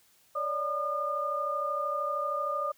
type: tone cluster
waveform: sine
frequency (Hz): 566 / 599 / 1213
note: C#5 / D5 / D#6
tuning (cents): +36 / +34 / -44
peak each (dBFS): -35 / -36 / -30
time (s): 0.35-2.72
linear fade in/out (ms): 10
effects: white hiss -64 dBFS RMS until 2.77 s